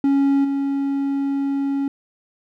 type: tone with level steps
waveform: triangle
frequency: 277.2 Hz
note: C#4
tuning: in tune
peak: -12 / -17 dBFS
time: 0.04-1.88 s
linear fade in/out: 2 ms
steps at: 0.44 s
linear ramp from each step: 10 ms
effects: none